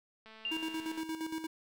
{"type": "click train", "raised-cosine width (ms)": 0.3, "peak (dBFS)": -38, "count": 166, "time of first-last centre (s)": [0.26, 1.01], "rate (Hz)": 220}
{"type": "tone with exponential decay", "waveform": "sine", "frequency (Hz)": 2794, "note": "F7", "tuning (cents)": 0, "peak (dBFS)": -32, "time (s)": [0.45, 1.37], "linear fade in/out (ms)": 1, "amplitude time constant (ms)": 200}
{"type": "tone with tremolo", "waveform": "square", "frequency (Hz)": 320, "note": "D#4", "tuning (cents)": 49, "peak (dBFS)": -35, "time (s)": [0.51, 1.47], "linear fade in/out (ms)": 10, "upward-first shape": "square", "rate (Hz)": 8.6, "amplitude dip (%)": 60}
{"effects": []}